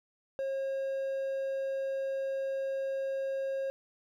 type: tone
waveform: triangle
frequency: 540 Hz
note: C#5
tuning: 45 cents flat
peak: -29 dBFS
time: 0.39-3.7 s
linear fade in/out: 0 ms
effects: none